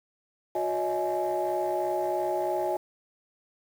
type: tone cluster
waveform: sine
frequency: 361.7 / 572 / 635 / 840 Hz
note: F#4 / D5 / D#5 / G#5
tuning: -39 / -46 / +35 / +19 cents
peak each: -30 / -32 / -29 / -30 dBFS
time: 0.55-2.77 s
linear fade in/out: 5 ms
effects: tanh soft clip ceiling -19 dBFS + 8-bit